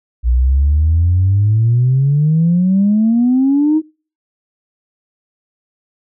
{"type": "exponential sweep", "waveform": "sine", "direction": "up", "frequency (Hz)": [58.27, 320], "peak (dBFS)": -8, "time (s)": [0.23, 3.82], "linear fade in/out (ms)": 50, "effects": ["noise-tail reverb RT60 0.4 s tail -26 dB re dry", "tanh soft clip ceiling -5 dBFS"]}